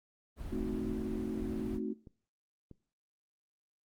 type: noise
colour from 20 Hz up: brown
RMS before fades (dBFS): -42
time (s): 0.36-1.8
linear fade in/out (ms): 50
type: chord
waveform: sine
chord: A diminished seventh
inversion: none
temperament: equal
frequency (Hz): 220 / 261.6 / 311.1 / 370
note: A3 / C4 / Eb4 / Gb4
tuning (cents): 0 / 0 / 0 / 0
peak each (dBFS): -38 / -40 / -41 / -39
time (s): 0.51-1.94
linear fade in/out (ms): 20
type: click train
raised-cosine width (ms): 3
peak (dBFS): -37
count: 4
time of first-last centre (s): 0.79-2.713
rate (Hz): 1.56
effects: noise-tail reverb RT60 0.4 s tail -22 dB re dry + Opus 32 kbps